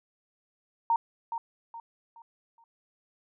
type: tone with echo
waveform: sine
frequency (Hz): 923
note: A#5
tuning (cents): -17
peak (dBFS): -21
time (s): 0.9-0.96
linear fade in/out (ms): 2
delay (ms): 420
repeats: 4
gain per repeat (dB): -9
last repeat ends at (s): 2.64
effects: none